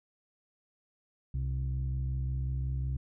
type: tone pair together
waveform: sine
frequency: 65.13 / 130.6 Hz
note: C2 / C3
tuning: -7 / -3 cents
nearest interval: octave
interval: 1204 cents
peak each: -30 / -32 dBFS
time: 1.34-2.97 s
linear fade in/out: 5 ms
effects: tanh soft clip ceiling -26 dBFS